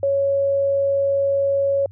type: tone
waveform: sine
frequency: 554.4 Hz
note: C#5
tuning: in tune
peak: -16 dBFS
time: 0.03-1.86 s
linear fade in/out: 2 ms
effects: added 97 Hz sine -39 dBFS peak until 1.91 s